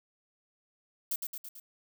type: noise with echo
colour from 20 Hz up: violet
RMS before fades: -32 dBFS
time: 1.11-1.16 s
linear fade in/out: 5 ms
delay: 110 ms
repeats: 4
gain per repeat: -4 dB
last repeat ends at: 1.6 s
effects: none